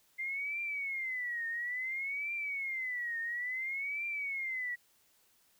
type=tone with vibrato; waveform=sine; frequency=2086 Hz; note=C7; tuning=6 cents flat; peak=-34 dBFS; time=0.18-4.76 s; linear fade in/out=20 ms; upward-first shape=triangle; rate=0.58 Hz; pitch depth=230 cents each way; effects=white hiss -69 dBFS RMS until 5.59 s